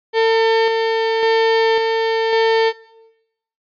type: tone with tremolo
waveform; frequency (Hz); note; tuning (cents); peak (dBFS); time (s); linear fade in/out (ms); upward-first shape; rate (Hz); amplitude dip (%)
35% pulse; 449.8; A4; +38; -10; 0.13-2.73; 50; square; 0.91; 30
effects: noise-tail reverb RT60 0.9 s tail -19 dB re dry + resampled to 11025 Hz